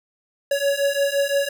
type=beating tone pair; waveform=square; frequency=558 / 563.8 Hz; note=C#5 / C#5; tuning=+11 / +29 cents; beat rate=5.8 Hz; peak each=-23 / -22 dBFS; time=0.51-1.49 s; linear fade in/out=5 ms; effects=none